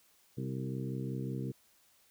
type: harmonic tone with a mistuned harmonic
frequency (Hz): 65.41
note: C2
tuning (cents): 0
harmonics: 2 / 3 / 4 / 5 / 6 / 7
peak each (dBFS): -37 / -41 / -43 / -45 / -47 / -48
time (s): 0.37-1.52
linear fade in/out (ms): 10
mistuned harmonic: 6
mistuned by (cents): -22
effects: white hiss -67 dBFS RMS until 2.1 s